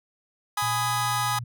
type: chord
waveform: sawtooth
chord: G# minor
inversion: none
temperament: just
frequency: 830.6 / 996.7 / 1245.9 Hz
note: G#5 / B5 / D#6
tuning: 0 / +16 / +2 cents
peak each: -24 / -27 / -23 dBFS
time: 0.57-1.39 s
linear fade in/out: 5 ms
type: tone with pitch glide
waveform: sine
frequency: 116.54 to 120.23 Hz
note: A#2 to B2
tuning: 0 to -46 cents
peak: -32 dBFS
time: 0.62-1.44 s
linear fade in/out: 5 ms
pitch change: +54 cents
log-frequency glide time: 0.73-0.83 s
effects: none